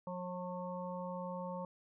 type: harmonic tone with a mistuned harmonic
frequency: 180.1 Hz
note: F#3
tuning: 46 cents flat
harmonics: 1 / 3 / 5 / 6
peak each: -43 / -43 / -46 / -49 dBFS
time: 0.07-1.65 s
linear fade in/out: 2 ms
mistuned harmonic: 6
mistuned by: +19 cents
effects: none